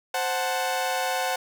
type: chord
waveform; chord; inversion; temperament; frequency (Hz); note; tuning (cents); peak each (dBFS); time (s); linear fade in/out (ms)
sawtooth; F# diminished; second; equal; 523.3 / 740 / 880; C5 / F#5 / A5; 0 / 0 / 0; -26 / -23 / -28; 0.14-1.36; 5
effects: none